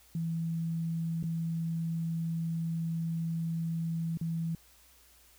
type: tone with dropouts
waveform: sine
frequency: 164.81 Hz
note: E3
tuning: in tune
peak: -30 dBFS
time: 0.15-4.55 s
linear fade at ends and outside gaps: 2 ms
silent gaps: 1.228-1.238 / 4.173-4.212 s
effects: added 60 Hz sine -65 dBFS peak until 5.38 s + white hiss -61 dBFS RMS until 5.38 s